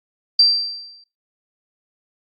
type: tone with exponential decay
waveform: sine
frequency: 4699 Hz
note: D8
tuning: in tune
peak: -7 dBFS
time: 0.39-1.04 s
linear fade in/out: 5 ms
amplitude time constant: 140 ms
effects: noise-tail reverb RT60 0.2 s tail -17 dB re dry + Opus 48 kbps